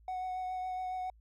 triangle tone with vibrato, 740 Hz, F#5, in tune, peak -32 dBFS, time 0.08-1.1 s, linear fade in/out 2 ms, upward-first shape triangle, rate 7.2 Hz, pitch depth 16 cents each way, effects tanh soft clip ceiling -28 dBFS + added 55 Hz sine -58 dBFS peak until 1.2 s

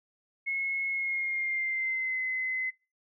sine tone with pitch glide, 2176 to 2042 Hz, C#7 to C7, -33 to -43 cents, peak -28 dBFS, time 0.46-2.71 s, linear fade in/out 20 ms, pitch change -110 cents, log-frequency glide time 0.89-2.21 s, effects noise-tail reverb RT60 0.3 s tail -25 dB re dry

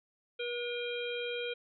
harmonic tone with a mistuned harmonic, 481.2 Hz, B4, 45 cents flat, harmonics 1 / 3 / 5 / 7 / 8, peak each -36 / -44 / -41 / -42 / -49 dBFS, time 0.39-1.54 s, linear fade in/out 10 ms, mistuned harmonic 7, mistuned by -88 cents, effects none

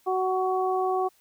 harmonic tone, 373.3 Hz, F#4, 15 cents sharp, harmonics 1 / 2 / 3, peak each -26 / -26 / -31 dBFS, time 0.06-1.09 s, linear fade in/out 20 ms, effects white hiss -63 dBFS RMS until 1.2 s

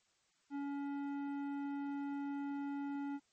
triangle tone with tanh clipping, 282.3 Hz, C#4, 32 cents sharp, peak -40 dBFS, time 0.5-3.2 s, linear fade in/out 50 ms, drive 17 dB, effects white hiss -75 dBFS RMS until 3.32 s + MP3 32 kbps

